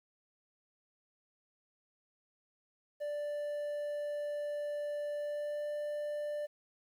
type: tone with pitch glide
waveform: triangle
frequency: 587.3 to 591.7 Hz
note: D5 to D5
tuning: 0 to +13 cents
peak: -33 dBFS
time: 3-6.47 s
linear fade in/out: 20 ms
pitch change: +13 cents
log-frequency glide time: 5.16-5.69 s
effects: 11-bit